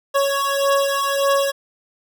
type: beating tone pair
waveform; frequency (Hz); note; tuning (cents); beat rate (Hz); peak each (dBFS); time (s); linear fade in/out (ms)
25% pulse; 554.4 / 556.1; C#5 / C#5; 0 / +5; 1.7; -16; 0.14-1.52; 20
effects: none